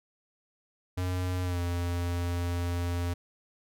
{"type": "tone with pitch glide", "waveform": "square", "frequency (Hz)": [91, 87.14], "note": ["F#2", "F2"], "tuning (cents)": [-28, -3], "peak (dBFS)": -29, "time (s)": [0.97, 3.14], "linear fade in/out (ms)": 10, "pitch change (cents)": -75, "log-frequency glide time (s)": [1.43, 1.6], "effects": []}